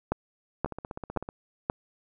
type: two click trains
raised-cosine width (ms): 1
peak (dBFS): -22 / -11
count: 11 / 4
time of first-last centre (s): 0.66-1.289 / 0.12-1.699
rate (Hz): 15.9 / 1.9
effects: none